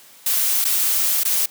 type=noise with dropouts; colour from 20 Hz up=blue; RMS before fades=-19 dBFS; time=0.26-1.46 s; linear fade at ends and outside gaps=5 ms; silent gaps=0.644-0.649 / 1.235-1.25 s; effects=white hiss -47 dBFS RMS until 1.5 s + high-pass 150 Hz 12 dB/octave